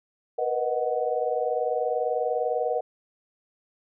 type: chord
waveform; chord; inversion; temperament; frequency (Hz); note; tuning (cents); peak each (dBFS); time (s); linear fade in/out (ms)
sine; B major seventh; third; equal with one note detuned; 473.8 / 493.9 / 622.3 / 740; A#4 / B4 / D#5 / F#5; +28 / 0 / 0 / 0; -29; 0.38-2.81; 10
effects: none